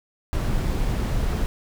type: noise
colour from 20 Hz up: brown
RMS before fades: -23 dBFS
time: 0.33-1.46 s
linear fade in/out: 0 ms
effects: none